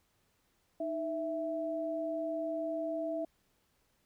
sine tone pair together, 311.1 / 659.7 Hz, D#4 / E5, 0 / +1 cents, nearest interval octave + minor second, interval 1301 cents, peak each -38 / -34 dBFS, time 0.8-3.25 s, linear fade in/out 5 ms, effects pink hiss -74 dBFS RMS until 4.05 s

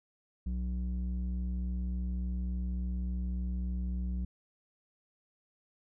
square tone with low-pass filter, 61.74 Hz, B1, in tune, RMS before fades -34 dBFS, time 0.46-4.25 s, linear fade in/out 5 ms, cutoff 160 Hz, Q 2, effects none

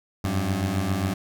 20% pulse beating tone pair, 90.4 / 97.8 Hz, F#2 / G2, -40 / -4 cents, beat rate 7.4 Hz, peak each -23 / -20 dBFS, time 0.24-1.14 s, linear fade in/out 5 ms, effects none

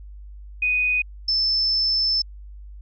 sine tone pair in turn, 2489 / 5274 Hz, D#7 / E8, 0 / 0 cents, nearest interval octave + minor second, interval 1300 cents, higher second, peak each -18 dBFS, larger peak neither, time 0.62-1.02 / 1.28-2.22 s, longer second, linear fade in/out 5 ms, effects added 50 Hz sine -37 dBFS peak until 2.81 s

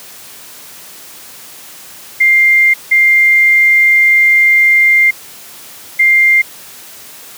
sine tone bursts at uneven times, 2100 Hz, C7, 6 cents sharp, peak -5 dBFS, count 3, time 2.2-2.74 / 2.91-5.11 / 5.99-6.42 s, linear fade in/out 10 ms, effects white hiss -34 dBFS RMS until 7.37 s + high-pass 100 Hz 12 dB/octave

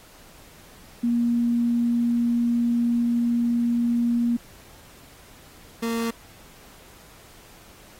sine / 30% pulse tone pair in turn, 236.9 / 229.9 Hz, A#3 / A#3, +28 / -24 cents, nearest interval minor second, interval 52 cents, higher first, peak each -19 / -21 dBFS, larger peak first, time 1.03-4.37 / 5.82-6.11 s, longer first, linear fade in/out 10 ms, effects pink hiss -50 dBFS RMS until 7.99 s + AAC 48 kbps

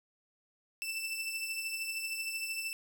sawtooth beating tone pair, 2656 / 2669 Hz, E7 / E7, +12 / +21 cents, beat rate 13 Hz, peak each -33 / -39 dBFS, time 0.82-2.73 s, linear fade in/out 0 ms, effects none

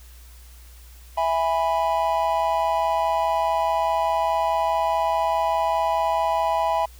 triangle chord, E major, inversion none, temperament just, 659.3 / 824.1 / 988.9 Hz, E5 / G#5 / B5, 0 / -14 / +2 cents, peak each -22 dBFS, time 1.17-6.86 s, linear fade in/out 10 ms, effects added 60 Hz sine -43 dBFS peak until 6.99 s + white hiss -52 dBFS RMS until 6.99 s

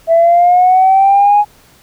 sine linear sweep, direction up, 656 to 836 Hz, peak -4 dBFS, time 0.07-1.45 s, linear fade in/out 50 ms, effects tanh soft clip ceiling -1 dBFS + pink hiss -46 dBFS RMS until 1.82 s

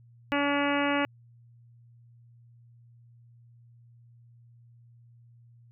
harmonic tone, 285.3 Hz, C#4, 50 cents sharp, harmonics 1 / 2 / 3 / 4 / 5 / 6 / 7 / 8 / 9 / 10, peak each -28 / -31 / -33 / -34 / -35 / -36 / -36 / -37 / -38 / -38 dBFS, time 0.32-1.05 s, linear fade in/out 0 ms, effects added 118 Hz sine -53 dBFS peak until 5.71 s

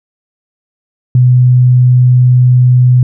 sine tone, 125.3 Hz, B2, 25 cents sharp, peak -3 dBFS, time 1.15-3.03 s, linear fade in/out 2 ms, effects none

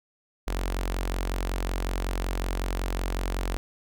sawtooth tone with notch filter, 45.39 Hz, F#1, 32 cents flat, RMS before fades -29 dBFS, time 0.47-3.57 s, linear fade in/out 0 ms, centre 130 Hz, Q 0.57, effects none

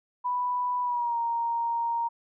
sine tone with pitch glide, 987.8 to 932.4 Hz, B5 to A#5, 0 to 0 cents, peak -25 dBFS, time 0.24-2.09 s, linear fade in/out 20 ms, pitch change -100 cents, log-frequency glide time 0.82-1.18 s, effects none

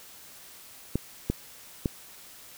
clicks, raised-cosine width 3 ms, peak -12 dBFS, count 3, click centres 0.956 / 1.3 / 1.858 s, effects white hiss -49 dBFS RMS until 2.57 s

